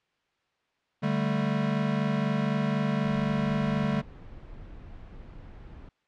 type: chord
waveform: square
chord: D suspended fourth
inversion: none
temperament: equal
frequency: 146.83 / 196 / 220 Hz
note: D3 / G3 / A3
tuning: 0 / 0 / 0 cents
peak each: -30 dBFS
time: 1.02-4.02 s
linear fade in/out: 20 ms
type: noise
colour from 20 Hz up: brown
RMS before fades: -45 dBFS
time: 3.03-5.89 s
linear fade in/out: 5 ms
effects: white hiss -73 dBFS RMS until 6.07 s + low-pass 3000 Hz 12 dB/octave